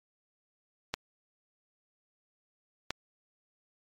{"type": "clicks", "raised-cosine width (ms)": 0.2, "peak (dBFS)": -13, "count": 2, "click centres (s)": [0.94, 2.906], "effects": ["MP3 96 kbps"]}